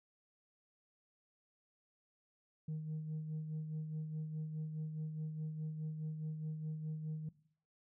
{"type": "tone with tremolo", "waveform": "sine", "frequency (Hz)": 155.56, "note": "D#3", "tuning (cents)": 0, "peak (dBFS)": -35, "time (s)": [2.68, 7.29], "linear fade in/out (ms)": 5, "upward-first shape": "sine", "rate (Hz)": 4.8, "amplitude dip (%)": 50, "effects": ["noise-tail reverb RT60 0.6 s tail -20 dB re dry", "tanh soft clip ceiling -36 dBFS"]}